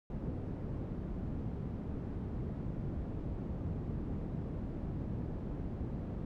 white low-pass noise, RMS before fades -39 dBFS, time 0.1-6.25 s, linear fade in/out 2 ms, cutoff 200 Hz, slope 12 dB/octave, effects none

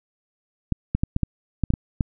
clicks, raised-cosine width 5 ms, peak -8 dBFS, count 9, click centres 0.723 / 0.95 / 1.035 / 1.164 / 1.233 / 1.637 / 1.704 / 1.738 / 2.008 s, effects none

